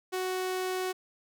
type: tone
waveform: sawtooth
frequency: 370.9 Hz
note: F#4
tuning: 4 cents sharp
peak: -26 dBFS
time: 0.12-0.93 s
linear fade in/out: 20 ms
effects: none